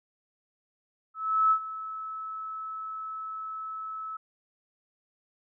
sine tone with ADSR envelope, 1301 Hz, E6, 23 cents flat, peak -18 dBFS, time 1.14-4.17 s, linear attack 370 ms, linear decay 78 ms, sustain -16 dB, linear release 7 ms, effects none

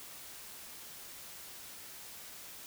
silence, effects white hiss -49 dBFS RMS until 2.66 s

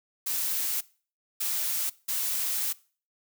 blue noise bursts at uneven times, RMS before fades -29 dBFS, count 3, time 0.26-0.81 / 1.4-1.9 / 2.08-2.73 s, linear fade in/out 10 ms, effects noise-tail reverb RT60 0.4 s tail -21 dB re dry

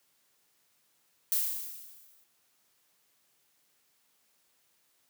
violet noise with exponential decay, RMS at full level -26 dBFS, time 1.32-2.24 s, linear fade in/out 1 ms, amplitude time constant 200 ms, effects white hiss -71 dBFS RMS until 5.09 s + high-pass 100 Hz 12 dB/octave

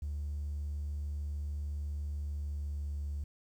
triangle tone with pitch glide, 73.2 to 72.36 Hz, D2 to D2, -5 to -25 cents, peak -31 dBFS, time 0.02-3.24 s, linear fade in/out 5 ms, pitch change -20 cents, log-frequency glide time 2.11-3.07 s, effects tanh soft clip ceiling -31 dBFS + 11-bit

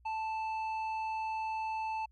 square tone with low-pass filter, 880 Hz, A5, in tune, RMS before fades -36 dBFS, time 0.05-2.06 s, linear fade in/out 10 ms, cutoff 2200 Hz, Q 1.2, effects added 60 Hz sine -60 dBFS peak until 2.11 s

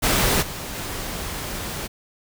pink noise with level steps, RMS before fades -19 / -32 / -30 dBFS, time 0.02-1.88 s, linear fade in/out 20 ms, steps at 0.41 / 0.74 s, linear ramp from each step 20 ms, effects none

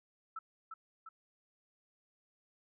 sine tone with echo, 1318.5 Hz, E6, in tune, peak -39 dBFS, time 0.36-0.39 s, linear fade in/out 5 ms, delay 350 ms, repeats 2, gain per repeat -4 dB, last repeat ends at 1.09 s, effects none

